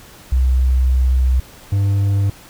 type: tone pair in turn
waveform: sine / triangle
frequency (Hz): 64 / 99.54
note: C2 / G2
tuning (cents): -38 / +27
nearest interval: minor sixth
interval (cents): 765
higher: second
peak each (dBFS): -11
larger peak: neither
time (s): 0.32-1.4 / 1.72-2.3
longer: first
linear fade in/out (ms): 5
effects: pink hiss -42 dBFS RMS until 2.49 s